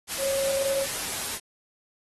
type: tone in noise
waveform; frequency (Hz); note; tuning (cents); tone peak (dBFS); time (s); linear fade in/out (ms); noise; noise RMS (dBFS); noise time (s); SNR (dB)
sine; 546; C#5; -26; -24; 0.18-0.87; 50; white; -31; 0.07-1.4; +4
effects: AAC 32 kbps